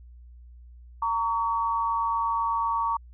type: tone pair together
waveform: sine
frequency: 922 / 1130 Hz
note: A#5 / C#6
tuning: -19 / +33 cents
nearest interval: major third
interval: 352 cents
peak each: -26 dBFS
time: 1.02-2.97 s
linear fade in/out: 5 ms
effects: added 60 Hz sine -45 dBFS peak until 3.13 s